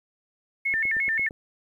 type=tone with vibrato; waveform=sine; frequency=1975.5 Hz; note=B6; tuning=in tune; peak=-22 dBFS; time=0.65-1.29 s; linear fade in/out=10 ms; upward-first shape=square; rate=5.7 Hz; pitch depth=170 cents each way
type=click train; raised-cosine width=2 ms; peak=-28 dBFS; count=6; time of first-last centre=0.74-1.309 s; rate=8.79 Hz
effects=10-bit